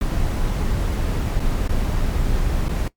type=noise with dropouts; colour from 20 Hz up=brown; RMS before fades=-20 dBFS; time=0.01-2.88 s; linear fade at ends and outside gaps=2 ms; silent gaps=1.397-1.401 / 1.678-1.692 / 2.685-2.691 s; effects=noise-tail reverb RT60 0.1 s tail -18 dB re dry + MP3 96 kbps